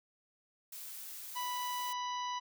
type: noise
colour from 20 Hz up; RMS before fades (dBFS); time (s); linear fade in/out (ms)
blue; -46; 0.72-1.93; 5
type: harmonic tone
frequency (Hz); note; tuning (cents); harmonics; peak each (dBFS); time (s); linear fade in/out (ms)
987.8; B5; 0; 1 / 2 / 3 / 4 / 5 / 6; -36 / -48 / -46 / -50 / -55 / -51; 1.35-2.4; 20
effects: none